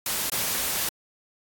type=noise with dropouts; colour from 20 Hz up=white; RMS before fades=-27 dBFS; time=0.06-0.89 s; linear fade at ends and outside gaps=2 ms; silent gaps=0.299-0.319 s; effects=AAC 64 kbps